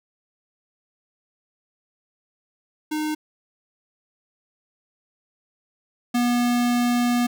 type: tone pair in turn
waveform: square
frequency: 306.5 / 242.2 Hz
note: D#4 / B3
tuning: -26 / -34 cents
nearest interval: major third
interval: 408 cents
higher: first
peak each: -24 / -19 dBFS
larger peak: second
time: 2.91-3.15 / 6.14-7.27 s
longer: second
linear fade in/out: 10 ms
effects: none